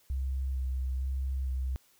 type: tone with vibrato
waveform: sine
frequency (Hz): 65.5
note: C2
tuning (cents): +2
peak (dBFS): -29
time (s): 0.1-1.76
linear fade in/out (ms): 0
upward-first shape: square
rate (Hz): 1.1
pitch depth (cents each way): 18
effects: white hiss -65 dBFS RMS until 1.99 s